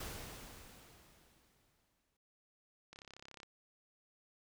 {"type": "noise with exponential decay", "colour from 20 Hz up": "pink", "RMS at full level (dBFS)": -44, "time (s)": [0, 2.17], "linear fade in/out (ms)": 5, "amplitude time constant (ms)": 470}
{"type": "click train", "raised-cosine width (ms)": 0.2, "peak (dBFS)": -35, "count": 18, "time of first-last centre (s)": [2.93, 3.431], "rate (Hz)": 33.9}
{"effects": []}